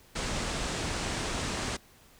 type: low-pass noise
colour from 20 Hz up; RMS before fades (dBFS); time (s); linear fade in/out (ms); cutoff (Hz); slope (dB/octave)
pink; -33; 0.15-1.77; 10; 8900; 48
effects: pink hiss -58 dBFS RMS until 2.19 s